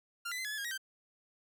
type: tone with pitch steps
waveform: sawtooth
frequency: 1394 / 1998 / 2057 / 1695 / 1720 / 1628 / 1896 / 1561 Hz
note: F6 / B6 / C7 / G#6 / A6 / G#6 / A#6 / G6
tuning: -4 / +20 / -30 / +35 / -40 / -35 / +29 / -8 cents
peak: -33 dBFS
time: 0.25-0.778 s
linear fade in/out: 10 ms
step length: 66 ms
effects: none